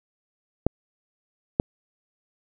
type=clicks; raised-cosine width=2 ms; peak=-5 dBFS; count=2; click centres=0.666 / 1.599 s; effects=none